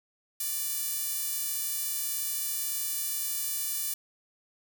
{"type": "tone with high-pass filter", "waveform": "sawtooth", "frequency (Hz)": 587.3, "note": "D5", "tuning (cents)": 0, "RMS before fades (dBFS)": -32, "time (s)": [0.4, 3.94], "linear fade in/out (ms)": 5, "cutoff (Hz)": 9600, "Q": 0.53, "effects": []}